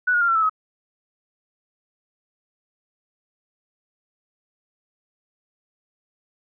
sine tone with pitch steps, 1480 / 1436.2 / 1393.7 / 1352.5 / 1312.5 / 1273.6 Hz, F#6 / F6 / F6 / E6 / E6 / D#6, 0 / +48 / -4 / +44 / -8 / +40 cents, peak -16 dBFS, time 0.07-0.496 s, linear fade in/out 10 ms, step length 71 ms, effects none

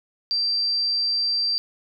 sine tone, 4699 Hz, D8, in tune, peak -20 dBFS, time 0.31-1.58 s, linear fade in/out 0 ms, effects none

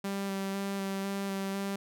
sawtooth tone with vibrato, 196 Hz, G3, in tune, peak -28 dBFS, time 0.04-1.76 s, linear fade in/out 5 ms, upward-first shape square, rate 2 Hz, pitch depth 12 cents each way, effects none

